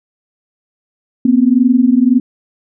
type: tone pair together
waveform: sine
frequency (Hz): 239.8 / 261.6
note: A#3 / C4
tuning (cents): +49 / 0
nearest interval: major second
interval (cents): 151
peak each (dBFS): -10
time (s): 1.25-2.2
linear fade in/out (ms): 5
effects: none